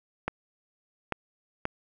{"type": "clicks", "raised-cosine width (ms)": 0.5, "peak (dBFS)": -13, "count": 3, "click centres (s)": [0.28, 1.123, 1.654], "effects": []}